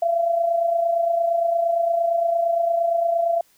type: tone with amplitude modulation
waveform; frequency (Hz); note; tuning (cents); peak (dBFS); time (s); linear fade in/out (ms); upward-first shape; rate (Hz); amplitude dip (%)
sine; 678; E5; +49; -15; 0.02-3.41; 5; sine; 28.7; 55
effects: white hiss -59 dBFS RMS until 3.57 s